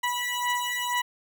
20% pulse beating tone pair, 978 / 980.1 Hz, B5 / B5, -17 / -13 cents, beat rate 2.1 Hz, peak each -24 dBFS, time 0.03-1.02 s, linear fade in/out 10 ms, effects none

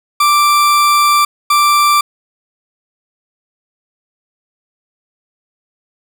40% pulse tone bursts at uneven times, 1174.7 Hz, D6, in tune, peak -7 dBFS, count 2, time 0.2-1.25 / 1.5-2.01 s, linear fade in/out 5 ms, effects none

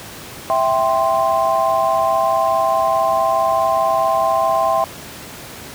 sine chord, C major, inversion first, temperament equal, 659.3 / 784 / 1046.5 Hz, E5 / G5 / C6, 0 / 0 / 0 cents, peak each -17 / -19 / -18 dBFS, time 0.5-4.84 s, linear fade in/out 0 ms, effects pink hiss -34 dBFS RMS until 5.74 s + high-pass 80 Hz 12 dB/octave

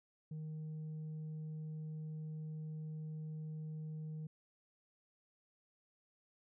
sine tone, 155.56 Hz, D#3, in tune, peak -39 dBFS, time 0.31-4.27 s, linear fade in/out 5 ms, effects tanh soft clip ceiling -41 dBFS

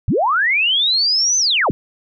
sine linear two-way sweep, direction up then down, 65.1 to 6200 to 65.1 Hz, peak -13 dBFS, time 0.08-1.71 s, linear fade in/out 0 ms, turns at 1.38 s, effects none

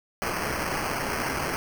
white noise with sample-and-hold, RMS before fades -29 dBFS, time 0.22-1.56 s, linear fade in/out 0 ms, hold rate 3675 Hz, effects none

